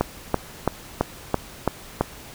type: click train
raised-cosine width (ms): 1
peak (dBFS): -4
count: 7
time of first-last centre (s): 0.01-2.01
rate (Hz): 3
effects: pink hiss -42 dBFS RMS until 2.34 s